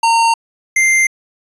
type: tone pair in turn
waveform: square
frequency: 917 / 2092 Hz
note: A#5 / C7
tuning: -29 / -1 cents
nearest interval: octave + major second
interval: 1428 cents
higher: second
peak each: -10 dBFS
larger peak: neither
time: 0.03-0.34 / 0.76-1.07 s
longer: neither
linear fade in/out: 5 ms
effects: resampled to 24000 Hz